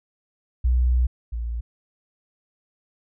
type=tone pair in turn; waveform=sine; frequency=61.74 / 57.9 Hz; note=B1 / A#1; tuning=0 / -11 cents; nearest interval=minor second; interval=111 cents; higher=first; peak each=-16 / -25 dBFS; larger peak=first; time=0.64-1.07 / 1.32-1.61 s; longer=first; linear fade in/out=10 ms; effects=none